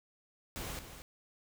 pink noise with echo, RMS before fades -41 dBFS, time 0.56-0.79 s, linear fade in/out 0 ms, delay 230 ms, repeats 1, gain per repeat -9 dB, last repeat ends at 1.02 s, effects none

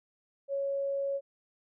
sine tone, 554.4 Hz, C#5, in tune, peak -29 dBFS, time 0.48-1.21 s, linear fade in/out 50 ms, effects none

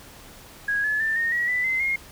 sine tone with pitch steps, 1652 / 1714.2 / 1778.8 / 1845.8 / 1915.3 / 1987.4 / 2062 / 2140 Hz, G#6 / A6 / A6 / A#6 / A#6 / B6 / C7 / C7, -10 / -46 / +18 / -18 / +46 / +10 / -26 / +38 cents, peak -21 dBFS, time 0.68-1.96 s, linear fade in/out 5 ms, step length 160 ms, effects pink hiss -46 dBFS RMS until 2.11 s

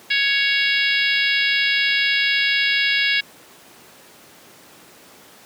harmonic tone, 556 Hz, C#5, 5 cents sharp, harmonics 3 / 4 / 5 / 6 / 7 / 8 / 9, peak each -22 / -21 / -23 / -25 / -26 / -31 / -29 dBFS, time 0.1-3.21 s, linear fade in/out 10 ms, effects pink hiss -46 dBFS RMS until 5.45 s + high-pass 200 Hz 12 dB/octave

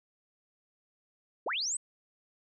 sine linear sweep, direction up, 272.5 to 8450 Hz, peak -30 dBFS, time 1.46-1.77 s, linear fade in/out 5 ms, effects none

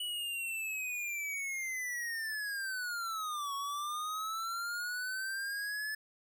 square linear two-way sweep, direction down then up, 2955 to 1106 to 1734 Hz, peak -36 dBFS, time 0-5.95 s, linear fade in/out 5 ms, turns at 3.54 s, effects none

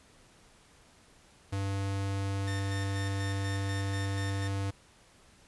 square tone, 98.3 Hz, G2, 5 cents sharp, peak -31 dBFS, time 1.52-4.71 s, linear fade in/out 10 ms
sawtooth tone with tremolo, 1810 Hz, A6, 48 cents sharp, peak -36 dBFS, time 2.47-4.48 s, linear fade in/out 10 ms, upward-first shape square, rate 4.1 Hz, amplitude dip 50%
effects pink hiss -60 dBFS RMS until 5.47 s + resampled to 24000 Hz

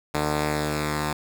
5% pulse tone pair together, 75.09 / 150 Hz, D2 / D3, +39 / +37 cents, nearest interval octave, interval 1198 cents, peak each -16 dBFS, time 0.14-1.13 s, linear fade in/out 5 ms, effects none

